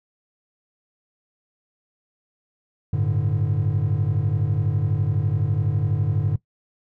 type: chord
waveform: triangle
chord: G suspended second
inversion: none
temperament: equal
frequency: 98 / 110 / 146.83 Hz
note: G2 / A2 / D3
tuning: 0 / 0 / 0 cents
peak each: -21 dBFS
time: 2.93-6.36 s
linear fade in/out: 5 ms
effects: noise-tail reverb RT60 0.1 s tail -20 dB re dry + tanh soft clip ceiling -11 dBFS